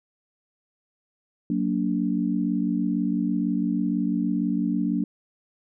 sine chord, Gb augmented, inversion none, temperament just, 185 / 231.2 / 289.1 Hz, Gb3 / Bb3 / D4, 0 / -14 / -27 cents, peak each -26 dBFS, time 1.5-5.04 s, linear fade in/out 2 ms, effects none

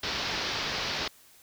white low-pass noise, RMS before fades -32 dBFS, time 0.03-1.08 s, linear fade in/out 5 ms, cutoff 5300 Hz, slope 48 dB/octave, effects white hiss -57 dBFS RMS until 1.42 s

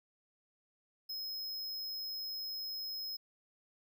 square tone, 5130 Hz, E8, 48 cents flat, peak -39 dBFS, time 1.09-3.17 s, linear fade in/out 10 ms, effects none

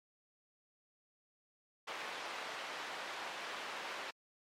pink band-pass noise, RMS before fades -44 dBFS, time 1.87-4.11 s, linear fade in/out 10 ms, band 660 to 3300 Hz, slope 12 dB/octave, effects MP3 64 kbps

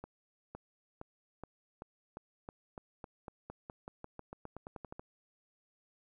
accelerating click train, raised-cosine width 1 ms, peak -30 dBFS, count 23, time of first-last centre 0.04-4.995 s, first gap 510 ms, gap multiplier 0.91, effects 12-bit

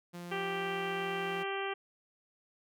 sawtooth tone, 174.6 Hz, F3, in tune, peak -38 dBFS, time 0.13-1.44 s, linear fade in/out 20 ms
harmonic tone, 392 Hz, G4, in tune, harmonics 1 / 2 / 3 / 4 / 5 / 6 / 7 / 8, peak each -37 / -40 / -42 / -43 / -44 / -45 / -45 / -46 dBFS, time 0.31-1.74 s, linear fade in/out 10 ms
effects none

